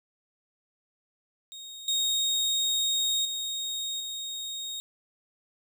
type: tone with level steps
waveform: 30% pulse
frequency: 3729 Hz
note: A#7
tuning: in tune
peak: -38 / -22 / -28 / -31 dBFS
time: 1.52-4.8 s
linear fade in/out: 0 ms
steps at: 1.88 / 3.25 / 4 s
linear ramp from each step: 2 ms
effects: none